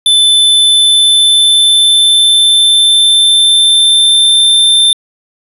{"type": "tone with pitch glide", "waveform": "square", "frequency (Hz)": [3520, 3569], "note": ["A7", "A7"], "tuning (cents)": [0, 24], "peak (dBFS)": -5, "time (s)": [0.06, 4.93], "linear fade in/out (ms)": 2, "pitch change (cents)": 24, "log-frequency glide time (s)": [0.71, 4.49], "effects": ["resampled to 32000 Hz", "7-bit"]}